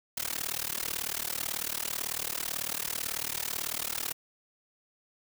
white noise with amplitude modulation, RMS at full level -30 dBFS, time 0.17-4.13 s, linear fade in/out 5 ms, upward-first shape sine, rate 38.1 Hz, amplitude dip 100%, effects none

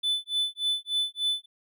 triangle tone with tremolo, 3500 Hz, A7, 10 cents flat, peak -21 dBFS, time 0.03-1.46 s, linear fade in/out 10 ms, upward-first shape sine, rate 3.4 Hz, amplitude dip 100%, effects none

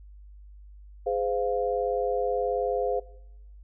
sine chord, F minor, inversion first, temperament equal with one note detuned, 415.3 / 514 / 698.5 Hz, Ab4 / C5 / F5, 0 / -31 / 0 cents, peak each -29 / -27 / -30 dBFS, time 1.06-3 s, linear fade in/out 10 ms, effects noise-tail reverb RT60 0.9 s tail -21 dB re dry + added 50 Hz sine -45 dBFS peak until 3.63 s

